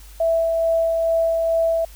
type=tone with tremolo; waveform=sine; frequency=659.3 Hz; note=E5; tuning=in tune; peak=-15 dBFS; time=0.2-1.85 s; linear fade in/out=5 ms; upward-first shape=sine; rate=2.3 Hz; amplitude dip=25%; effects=added 50 Hz sine -40 dBFS peak until 1.95 s + white hiss -48 dBFS RMS until 1.95 s